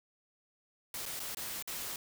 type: noise with dropouts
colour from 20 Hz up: white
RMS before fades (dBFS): -40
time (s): 0.94-1.96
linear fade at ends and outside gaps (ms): 2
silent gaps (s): 1.056-1.061 / 1.195-1.201 / 1.348-1.37 / 1.625-1.675
effects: none